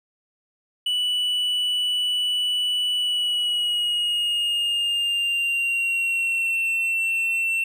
triangle tone with pitch glide, 2960 to 2699 Hz, F#7 to E7, 0 to +40 cents, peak -19 dBFS, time 0.86-7.64 s, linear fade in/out 5 ms, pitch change -160 cents, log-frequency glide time 2.95-6.61 s, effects none

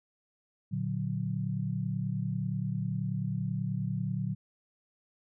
sine chord, Bb augmented, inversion none, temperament equal, 116.54 / 146.83 / 185 Hz, Bb2 / D3 / F#3, 0 / 0 / 0 cents, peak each -34 dBFS, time 0.71-4.35 s, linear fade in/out 20 ms, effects none

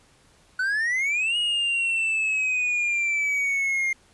triangle exponential two-way sweep, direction up then down, 1480 to 2895 to 2114 Hz, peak -20 dBFS, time 0.59-3.93 s, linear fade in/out 5 ms, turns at 1.37 s, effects pink hiss -58 dBFS RMS until 4.13 s + resampled to 24000 Hz

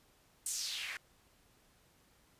white noise with band-pass filter sweep, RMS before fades -40 dBFS, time 0.46-0.97 s, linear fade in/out 2 ms, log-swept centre 8700 to 1700 Hz, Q 3, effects pink hiss -68 dBFS RMS until 2.39 s + resampled to 32000 Hz

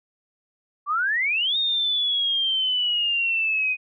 sine exponential two-way sweep, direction up then down, 1128 to 3717 to 2489 Hz, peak -20 dBFS, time 0.86-3.77 s, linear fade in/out 50 ms, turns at 1.57 s, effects none

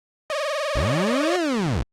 sawtooth tone with vibrato, 587.3 Hz, D5, in tune, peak -19 dBFS, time 0.3-1.36 s, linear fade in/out 0 ms, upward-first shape sine, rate 20 Hz, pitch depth 130 cents each way
30% pulse linear two-way sweep, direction up then down, 43.65 to 370 to 43.65 Hz, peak -18 dBFS, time 0.75-1.83 s, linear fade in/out 10 ms, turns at 1.36 s
effects low-pass 7000 Hz 12 dB/octave + Opus 32 kbps

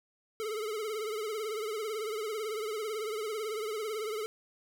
square tone with vibrato, 431.7 Hz, A4, 33 cents flat, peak -34 dBFS, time 0.4-4.26 s, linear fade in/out 0 ms, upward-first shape triangle, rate 18 Hz, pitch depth 98 cents each way, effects none

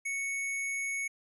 sine tone with sample-and-hold, 2217 Hz, C#7, in tune, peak -31 dBFS, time 0.05-1.08 s, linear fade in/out 10 ms, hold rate 8820 Hz, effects resampled to 32000 Hz

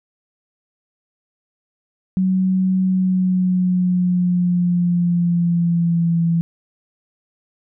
sine tone with pitch glide, 187.1 to 167.65 Hz, F#3 to E3, +20 to +30 cents, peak -14 dBFS, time 2.17-6.41 s, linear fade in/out 0 ms, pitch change -190 cents, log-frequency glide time 2.83-6.21 s, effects none

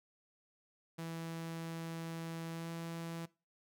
sawtooth tone with pitch glide, 164.81 to 166.53 Hz, E3 to E3, 0 to +18 cents, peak -37 dBFS, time 0.98-3.26 s, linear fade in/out 10 ms, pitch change +18 cents, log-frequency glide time 2.52-2.7 s, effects noise-tail reverb RT60 0.3 s tail -21 dB re dry

